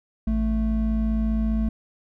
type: tone pair together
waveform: triangle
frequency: 55.05 / 220 Hz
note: A1 / A3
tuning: +2 / 0 cents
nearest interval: 2 octaves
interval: 2398 cents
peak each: -21 dBFS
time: 0.27-1.69 s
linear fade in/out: 5 ms
effects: none